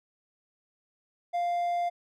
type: tone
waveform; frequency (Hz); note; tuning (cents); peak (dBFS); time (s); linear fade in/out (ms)
triangle; 698; F5; -1; -24; 1.33-1.9; 20
effects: none